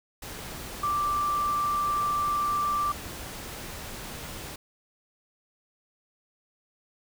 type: tone in noise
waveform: sine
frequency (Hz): 1174.7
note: D6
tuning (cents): 0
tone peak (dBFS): -24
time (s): 0.83-2.92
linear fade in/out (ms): 5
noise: pink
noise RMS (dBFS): -39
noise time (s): 0.22-4.56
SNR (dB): +12
effects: none